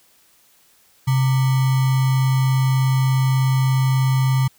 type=tone with sample-and-hold; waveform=sine; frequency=131.7 Hz; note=C3; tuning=12 cents sharp; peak=-14 dBFS; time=1.07-4.48 s; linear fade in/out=10 ms; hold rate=1050 Hz; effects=white hiss -56 dBFS RMS until 4.58 s